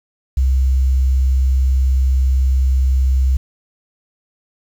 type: tone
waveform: sine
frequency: 65.41 Hz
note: C2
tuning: in tune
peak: -11 dBFS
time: 0.37-3.37 s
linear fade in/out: 5 ms
effects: 7-bit